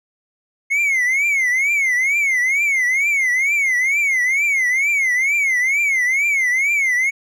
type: tone with vibrato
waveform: triangle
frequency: 2150 Hz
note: C7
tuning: 47 cents sharp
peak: -13 dBFS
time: 0.7-7.11 s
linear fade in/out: 20 ms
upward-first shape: triangle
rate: 2.2 Hz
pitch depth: 190 cents each way
effects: none